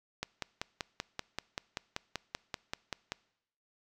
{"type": "click train", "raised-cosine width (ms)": 0.2, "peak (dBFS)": -17, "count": 16, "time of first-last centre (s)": [0.23, 3.12], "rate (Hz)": 5.19, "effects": ["noise-tail reverb RT60 0.8 s tail -23 dB re dry"]}